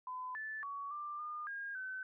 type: tone with pitch steps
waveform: sine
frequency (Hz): 1012 / 1749 / 1125 / 1185 / 1213 / 1622 / 1523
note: B5 / A6 / C#6 / D6 / D#6 / G#6 / F#6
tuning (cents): +42 / -11 / +25 / +15 / -44 / -41 / +50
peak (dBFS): -40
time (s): 0.07-2.03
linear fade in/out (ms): 2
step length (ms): 280
effects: none